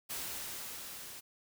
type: noise with level ramp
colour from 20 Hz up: white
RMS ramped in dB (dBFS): -39 to -48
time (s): 0.09-1.21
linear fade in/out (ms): 20
effects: none